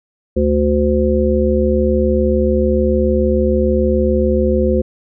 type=harmonic tone; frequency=73.42 Hz; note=D2; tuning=in tune; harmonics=1 / 3 / 5 / 7; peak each=-17 / -17 / -17 / -17 dBFS; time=0.36-4.82 s; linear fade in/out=10 ms; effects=none